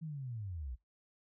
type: linear sweep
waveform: sine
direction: down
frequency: 164.81 to 55.1 Hz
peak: -39 dBFS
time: 0.01-0.76 s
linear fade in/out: 20 ms
effects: noise-tail reverb RT60 0.2 s tail -23 dB re dry